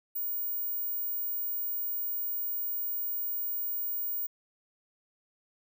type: tone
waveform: sine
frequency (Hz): 15420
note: B9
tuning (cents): -43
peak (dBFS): -30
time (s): 0.15-4.27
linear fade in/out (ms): 10
effects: none